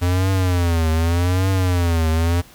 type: tone with vibrato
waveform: square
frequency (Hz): 87.4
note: F2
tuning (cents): +2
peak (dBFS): -16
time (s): 0.01-2.42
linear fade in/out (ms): 20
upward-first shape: triangle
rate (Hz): 0.84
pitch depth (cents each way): 170
effects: pink hiss -46 dBFS RMS until 2.54 s